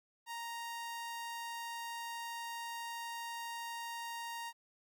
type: tone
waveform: sawtooth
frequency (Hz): 932.3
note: A#5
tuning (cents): 0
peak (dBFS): -37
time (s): 0.26-4.53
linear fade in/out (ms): 50
effects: 13-bit